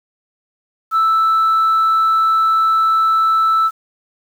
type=tone; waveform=sine; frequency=1318.5 Hz; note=E6; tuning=in tune; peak=-9 dBFS; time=0.91-3.71 s; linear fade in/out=50 ms; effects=tanh soft clip ceiling -9 dBFS + 7-bit